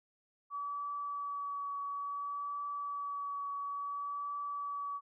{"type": "tone with vibrato", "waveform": "sine", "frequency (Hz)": 1142, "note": "D6", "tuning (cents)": -49, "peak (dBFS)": -36, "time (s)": [0.5, 5.01], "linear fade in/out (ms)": 50, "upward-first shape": "triangle", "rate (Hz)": 0.58, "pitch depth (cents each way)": 16, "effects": []}